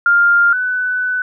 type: tone pair in turn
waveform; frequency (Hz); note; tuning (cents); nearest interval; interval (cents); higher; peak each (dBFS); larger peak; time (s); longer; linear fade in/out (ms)
sine; 1401 / 1497.1; F6 / F#6; +5 / +20; minor second; 115; second; -8 / -15; first; 0.06-0.53 / 0.53-1.22; second; 2
effects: none